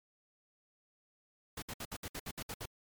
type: noise bursts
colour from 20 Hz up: pink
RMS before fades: -42 dBFS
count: 10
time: 1.57-2.657 s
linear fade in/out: 5 ms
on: 52 ms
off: 63 ms
effects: MP3 96 kbps